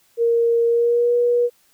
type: tone with pitch glide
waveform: sine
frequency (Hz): 466.2 to 481.8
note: A#4 to B4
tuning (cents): 0 to -43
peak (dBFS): -14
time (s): 0.17-1.5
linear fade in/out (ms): 50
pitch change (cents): +57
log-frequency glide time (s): 0.66-1.15
effects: white hiss -59 dBFS RMS until 1.73 s